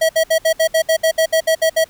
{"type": "tone bursts", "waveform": "square", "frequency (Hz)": 645, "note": "E5", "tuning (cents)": -38, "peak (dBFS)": -12, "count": 13, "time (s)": [0.01, 1.844], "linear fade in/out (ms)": 10, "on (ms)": 82, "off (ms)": 64, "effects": ["pink hiss -48 dBFS RMS until 1.89 s"]}